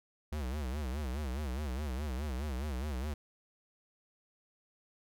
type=tone with vibrato; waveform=square; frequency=69 Hz; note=C#2; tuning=7 cents flat; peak=-35 dBFS; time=0.32-3.14 s; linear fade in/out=5 ms; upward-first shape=sine; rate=4.8 Hz; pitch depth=190 cents each way; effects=none